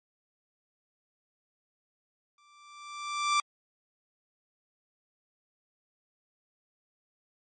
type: tone with exponential growth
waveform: sawtooth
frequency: 1174.7 Hz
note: D6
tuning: in tune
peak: -18 dBFS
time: 2.38-3.4 s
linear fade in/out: 2 ms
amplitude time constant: 220 ms
effects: MP3 32 kbps